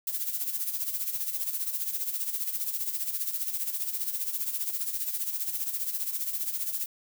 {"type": "noise with tremolo", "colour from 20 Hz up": "violet", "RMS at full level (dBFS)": -29, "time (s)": [0.07, 6.86], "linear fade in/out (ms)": 2, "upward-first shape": "sine", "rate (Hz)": 15, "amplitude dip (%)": 65, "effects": []}